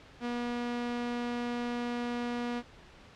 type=tone; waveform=sawtooth; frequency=240.8 Hz; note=B3; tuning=44 cents flat; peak=-28 dBFS; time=0.2-2.63 s; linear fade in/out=50 ms; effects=pink hiss -54 dBFS RMS until 3.15 s + low-pass 4000 Hz 12 dB/octave